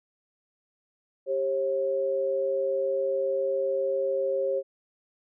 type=tone pair together; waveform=sine; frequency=392.9 / 540.2 Hz; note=G4 / C#5; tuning=+4 / -45 cents; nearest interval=tritone; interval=551 cents; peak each=-30 / -25 dBFS; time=1.26-4.63 s; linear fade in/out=50 ms; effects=none